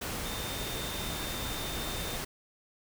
sine tone in noise, 3625 Hz, A#7, 49 cents flat, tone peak -42 dBFS, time 0.25-2.17 s, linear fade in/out 10 ms, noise pink, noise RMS -36 dBFS, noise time 0.01-2.25 s, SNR -9 dB, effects none

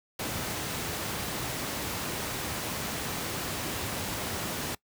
pink noise, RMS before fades -33 dBFS, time 0.19-4.75 s, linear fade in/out 5 ms, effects noise-tail reverb RT60 0.1 s tail -22 dB re dry + high-pass 80 Hz 12 dB/octave

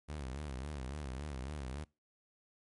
sawtooth tone with vibrato, 69.3 Hz, C#2, in tune, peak -36 dBFS, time 0.08-1.85 s, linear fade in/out 20 ms, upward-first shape sine, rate 3.6 Hz, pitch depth 170 cents each way, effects noise-tail reverb RT60 0.3 s tail -25 dB re dry + MP3 48 kbps

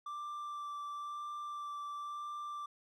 triangle tone with vibrato, 1174.7 Hz, D6, in tune, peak -38 dBFS, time 0.06-2.66 s, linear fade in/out 5 ms, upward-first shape sine, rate 0.98 Hz, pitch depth 11 cents each way, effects none

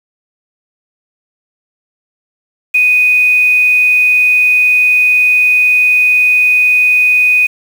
sine tone with quantisation, 2489 Hz, D#7, in tune, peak -6 dBFS, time 2.74-7.47 s, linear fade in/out 10 ms, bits 5, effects none

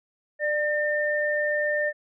sine tone pair together, 595 / 1806.8 Hz, D5 / A6, +22 / +45 cents, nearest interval octave + perfect fifth, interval 1923 cents, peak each -25 dBFS, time 0.39-1.93 s, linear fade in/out 50 ms, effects none

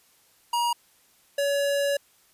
square tone pair in turn, 951 / 565.5 Hz, A#5 / C#5, +34 / +34 cents, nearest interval major sixth, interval 900 cents, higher first, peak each -23 dBFS, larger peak neither, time 0.53-0.73 / 1.38-1.97 s, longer second, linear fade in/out 5 ms, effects white hiss -61 dBFS RMS until 2.33 s + resampled to 32000 Hz

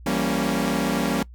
sawtooth chord, E diminished seventh, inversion none, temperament equal with one note detuned, 168.57 / 196 / 233.1 / 277.2 Hz, E3 / G3 / Bb3 / Db4, +39 / 0 / 0 / 0 cents, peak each -25 / -23 / -22 / -22 dBFS, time 0.06-1.23 s, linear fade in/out 5 ms, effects noise-tail reverb RT60 0.1 s tail -22 dB re dry + added 60 Hz sine -40 dBFS peak until 1.34 s

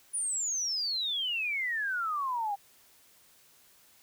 sine exponential sweep, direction down, 9790 to 784 Hz, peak -29 dBFS, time 0.13-2.56 s, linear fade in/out 20 ms, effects white hiss -61 dBFS RMS until 4.02 s

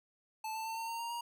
square tone with pitch steps, 875 / 886.2 / 897.5 / 909 / 920.6 / 932.4 / 944.3 Hz, A5 / A5 / A5 / A#5 / A#5 / A#5 / A#5, -10 / +12 / +34 / -44 / -22 / 0 / +22 cents, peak -38 dBFS, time 0.44-1.21 s, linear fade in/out 5 ms, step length 110 ms, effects none

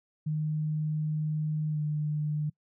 sine tone with pitch glide, 153.7 to 150.71 Hz, D#3 to D3, -21 to +45 cents, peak -27 dBFS, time 0.26-2.5 s, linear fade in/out 10 ms, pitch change -34 cents, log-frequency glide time 1.7-1.79 s, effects noise-tail reverb RT60 0.1 s tail -25 dB re dry

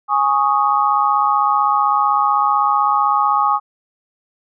sine chord, Ab suspended fourth, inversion none, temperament equal, 830.6 / 1108.7 / 1244.5 Hz, Ab5 / Db6 / Eb6, 0 / 0 / 0 cents, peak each -17 dBFS, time 0.08-3.6 s, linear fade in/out 50 ms, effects none

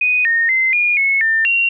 sine tone with pitch steps, 2489 / 1842 / 2068 / 2431 / 2191 / 1800 / 2752 Hz, D#7 / A#6 / C7 / D#7 / C#7 / A6 / F7, 0 / -21 / -21 / -41 / -21 / +39 / -26 cents, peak -12 dBFS, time 0.01-1.69 s, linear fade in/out 5 ms, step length 240 ms, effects none

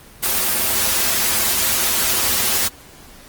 white noise with comb filter, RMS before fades -18 dBFS, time 0.22-2.69 s, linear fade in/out 20 ms, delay 6.7 ms, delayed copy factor -0.9, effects pink hiss -43 dBFS RMS until 3.28 s + Opus 24 kbps

